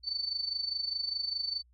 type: tone with amplitude modulation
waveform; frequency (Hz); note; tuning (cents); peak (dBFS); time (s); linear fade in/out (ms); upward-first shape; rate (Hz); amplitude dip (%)
sine; 4519; C#8; +33; -28; 0.03-1.63; 50; sine; 24.9; 75
effects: added 60 Hz sine -61 dBFS peak until 1.73 s